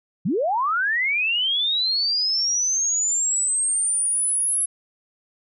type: linear sweep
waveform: sine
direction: up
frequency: 138.59 to 10970 Hz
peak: -19 dBFS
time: 0.25-4.66 s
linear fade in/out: 10 ms
effects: none